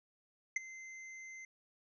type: tone with ADSR envelope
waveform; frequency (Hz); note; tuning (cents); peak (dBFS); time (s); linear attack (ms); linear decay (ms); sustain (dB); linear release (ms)
square; 2072; C7; -17; -29; 0.56-1.45; 5; 16; -19; 3
effects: resampled to 16000 Hz